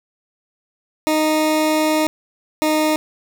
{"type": "tone pair in turn", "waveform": "20% pulse", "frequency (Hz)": [310, 308.8], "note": ["D#4", "D#4"], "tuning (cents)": [-6, -13], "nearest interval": "unison", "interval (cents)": 7, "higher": "first", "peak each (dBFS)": -10, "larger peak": "neither", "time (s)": [[1.07, 2.07], [2.62, 2.96]], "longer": "first", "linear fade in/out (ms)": 0, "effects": []}